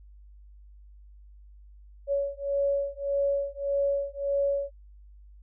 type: beating tone pair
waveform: sine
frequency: 560 / 561.7 Hz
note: C#5 / C#5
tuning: +18 / +23 cents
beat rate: 1.7 Hz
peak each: -28 dBFS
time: 2.07-4.71 s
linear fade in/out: 50 ms
effects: added 50 Hz sine -48 dBFS peak until 5.42 s